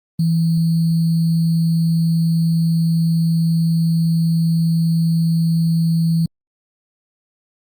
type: tone with sample-and-hold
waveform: sine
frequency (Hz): 164.81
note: E3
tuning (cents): 0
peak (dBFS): -13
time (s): 0.19-6.26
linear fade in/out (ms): 5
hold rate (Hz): 4410
effects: Opus 32 kbps